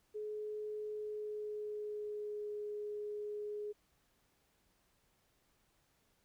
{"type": "tone with pitch glide", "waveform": "sine", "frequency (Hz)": [424.3, 417.7], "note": ["G#4", "G#4"], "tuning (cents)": [37, 10], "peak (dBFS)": -39, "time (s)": [0.14, 3.73], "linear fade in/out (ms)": 20, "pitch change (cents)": -27, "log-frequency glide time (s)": [0.91, 2.55], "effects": ["pink hiss -75 dBFS RMS until 6.24 s"]}